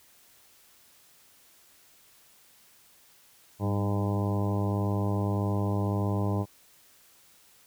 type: harmonic tone with a mistuned harmonic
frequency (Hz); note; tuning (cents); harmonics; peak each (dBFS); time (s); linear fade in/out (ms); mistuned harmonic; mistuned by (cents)
101.7; G#2; -36; 1 / 2 / 3 / 4 / 5 / 6 / 7 / 8 / 9 / 10; -27 / -32 / -35 / -37 / -41 / -39 / -44 / -41 / -43 / -42; 3.59-6.46; 50; 2; -52
effects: white hiss -59 dBFS RMS until 7.66 s